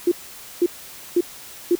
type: tone bursts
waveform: sine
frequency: 349.2 Hz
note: F4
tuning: in tune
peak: -13 dBFS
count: 4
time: 0.07-1.754 s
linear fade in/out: 5 ms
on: 46 ms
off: 500 ms
effects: white hiss -40 dBFS RMS until 1.79 s